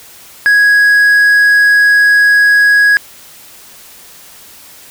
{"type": "tone", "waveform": "triangle", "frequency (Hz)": 1661.2, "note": "G#6", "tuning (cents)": 0, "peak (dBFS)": -3, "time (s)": [0.46, 2.97], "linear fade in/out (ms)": 0, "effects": ["white hiss -37 dBFS RMS until 4.9 s"]}